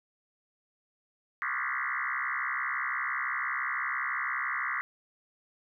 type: tone with frequency modulation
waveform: sine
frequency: 1568 Hz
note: G6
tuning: in tune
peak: -29 dBFS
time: 1.42-4.81 s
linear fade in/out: 0 ms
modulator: 65.9 Hz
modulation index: 7.2
effects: none